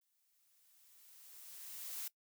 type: noise with exponential growth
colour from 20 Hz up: blue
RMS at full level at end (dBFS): -42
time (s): 0.01-2.08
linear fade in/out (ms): 5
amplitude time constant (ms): 450
effects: noise-tail reverb RT60 0.1 s tail -20 dB re dry